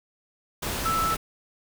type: tone in noise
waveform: sine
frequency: 1318.5 Hz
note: E6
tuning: in tune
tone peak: -23 dBFS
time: 0.85-1.15 s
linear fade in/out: 10 ms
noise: pink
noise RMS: -30 dBFS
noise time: 0.62-1.17 s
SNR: +4 dB
effects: none